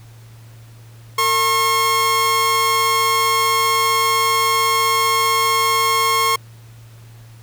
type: tone pair together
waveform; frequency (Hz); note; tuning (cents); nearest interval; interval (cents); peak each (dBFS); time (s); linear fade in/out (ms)
sawtooth; 453.9 / 1081; A#4 / C#6; -46 / -44; octave + minor third; 1502; -20 / -11; 1.18-6.36; 5
effects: added 114 Hz sine -39 dBFS peak until 7.42 s + pink hiss -50 dBFS RMS until 7.42 s